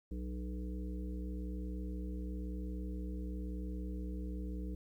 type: harmonic tone with a mistuned harmonic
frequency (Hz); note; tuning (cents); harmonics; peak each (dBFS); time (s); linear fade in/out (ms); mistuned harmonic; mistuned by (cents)
61; B1; -21; 1 / 3 / 5 / 7 / 8; -39 / -45 / -47 / -54 / -56; 0.11-4.75; 5; 3; +36
effects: 12-bit